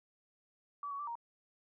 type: tone with pitch steps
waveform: sine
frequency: 1149 / 1121 / 1168 / 936 Hz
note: D6 / C#6 / D6 / A#5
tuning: -38 / +19 / -10 / +7 cents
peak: -38 dBFS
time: 0.83-1.154 s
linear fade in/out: 2 ms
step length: 81 ms
effects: none